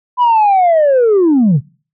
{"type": "linear sweep", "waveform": "sine", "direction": "down", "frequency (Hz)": [1004, 120.7], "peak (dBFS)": -5, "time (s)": [0.17, 1.61], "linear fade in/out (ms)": 50, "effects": ["noise-tail reverb RT60 0.4 s tail -24 dB re dry", "tanh soft clip ceiling -5 dBFS"]}